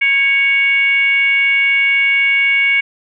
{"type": "tone with frequency modulation", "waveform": "sine", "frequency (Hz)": 2224, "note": "C#7", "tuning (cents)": 5, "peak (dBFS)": -10, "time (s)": [0.01, 2.81], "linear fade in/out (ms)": 10, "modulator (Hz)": 580, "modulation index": 0.53, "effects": []}